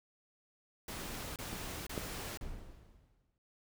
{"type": "noise bursts", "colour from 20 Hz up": "pink", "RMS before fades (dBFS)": -43, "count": 3, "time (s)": [0.88, 2.374], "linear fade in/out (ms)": 2, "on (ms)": 480, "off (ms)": 27}
{"type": "clicks", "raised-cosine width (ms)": 2, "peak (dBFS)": [-30, -23], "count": 2, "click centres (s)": [1.53, 1.978]}
{"type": "noise with exponential decay", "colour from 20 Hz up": "brown", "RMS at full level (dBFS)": -40, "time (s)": [2.41, 3.38], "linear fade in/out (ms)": 1, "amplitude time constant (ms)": 210}
{"effects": []}